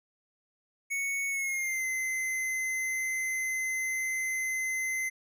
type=tone with pitch glide; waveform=square; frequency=2217 to 2057 Hz; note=C#7 to C7; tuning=0 to -30 cents; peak=-30 dBFS; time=0.9-5.1 s; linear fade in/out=20 ms; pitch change=-130 cents; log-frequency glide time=1.29-1.86 s; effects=none